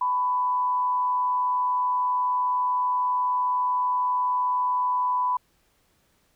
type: tone with frequency modulation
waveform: sine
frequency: 996 Hz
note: B5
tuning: 14 cents sharp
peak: -21 dBFS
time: 0.01-5.37 s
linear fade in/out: 5 ms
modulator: 139 Hz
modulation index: 0.24
effects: pink hiss -66 dBFS RMS until 6.35 s